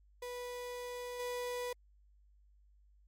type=tone with level steps; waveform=35% pulse; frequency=491.2 Hz; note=B4; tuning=9 cents flat; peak=-39 / -35 dBFS; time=0.22-1.73 s; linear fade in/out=5 ms; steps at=1.19 s; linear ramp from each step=10 ms; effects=added 50 Hz sine -62 dBFS peak until 3.07 s + MP3 64 kbps